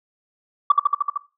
sine tone with echo, 1152 Hz, D6, 34 cents flat, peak -7 dBFS, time 0.7-0.72 s, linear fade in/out 5 ms, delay 76 ms, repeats 6, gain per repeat -2 dB, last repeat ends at 1.176 s, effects noise-tail reverb RT60 0.3 s tail -17 dB re dry + tanh soft clip ceiling -4 dBFS

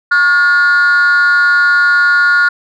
sine tone with frequency modulation, 1429 Hz, F6, 39 cents sharp, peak -4 dBFS, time 0.11-2.49 s, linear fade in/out 10 ms, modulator 318 Hz, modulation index 0.45, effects tanh soft clip ceiling -6 dBFS

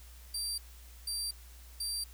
25% pulse tone bursts, 4699 Hz, D8, in tune, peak -29 dBFS, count 3, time 0.34-2.04 s, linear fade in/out 5 ms, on 240 ms, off 490 ms, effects added 60 Hz sine -50 dBFS peak until 2.13 s + white hiss -58 dBFS RMS until 2.13 s

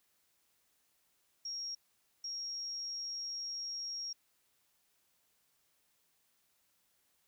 sine tone bursts at uneven times, 5588 Hz, F8, in tune, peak -38 dBFS, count 2, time 1.45-1.75 / 2.24-4.13 s, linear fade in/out 5 ms, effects white hiss -75 dBFS RMS until 7.27 s

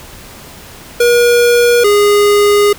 square tone pair in turn, 479.3 / 411.1 Hz, A#4 / G#4, +48 / -18 cents, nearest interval minor third, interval 266 cents, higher first, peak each -7 dBFS, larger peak neither, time 1-1.84 / 1.84-2.73 s, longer second, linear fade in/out 5 ms, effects pink hiss -34 dBFS RMS until 2.78 s

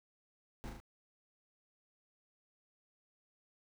brown noise with echo, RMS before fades -44 dBFS, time 0.64-0.69 s, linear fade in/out 0 ms, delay 37 ms, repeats 3, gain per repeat -3 dB, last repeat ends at 0.801 s, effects none

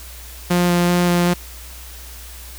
sawtooth tone with vibrato, 175.7 Hz, F3, 11 cents sharp, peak -10 dBFS, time 0.5-1.34 s, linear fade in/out 10 ms, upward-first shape square, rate 2.6 Hz, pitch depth 8 cents each way, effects added 60 Hz sine -36 dBFS peak until 2.58 s + white hiss -39 dBFS RMS until 2.58 s

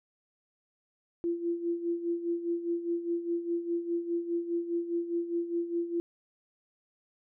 sine tone with tremolo, 341.5 Hz, F4, 39 cents flat, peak -26 dBFS, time 1.24-6 s, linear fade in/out 0 ms, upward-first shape sine, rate 4.9 Hz, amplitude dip 70%, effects none

